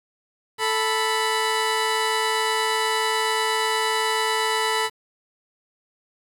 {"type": "tone pair together", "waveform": "15% pulse", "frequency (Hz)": [440, 987.8], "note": ["A4", "B5"], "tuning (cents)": [0, 0], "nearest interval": "octave + major second", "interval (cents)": 1400, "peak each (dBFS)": -17, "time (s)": [0.58, 4.9], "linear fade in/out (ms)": 50, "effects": ["low-pass 12000 Hz 12 dB/octave", "8-bit"]}